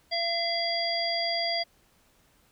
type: harmonic tone with a mistuned harmonic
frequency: 681 Hz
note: F5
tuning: 44 cents flat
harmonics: 1 / 3 / 5 / 7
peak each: -30 / -34 / -36 / -29 dBFS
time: 0.11-1.64 s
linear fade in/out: 20 ms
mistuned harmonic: 5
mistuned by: -37 cents
effects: pink hiss -64 dBFS RMS until 2.51 s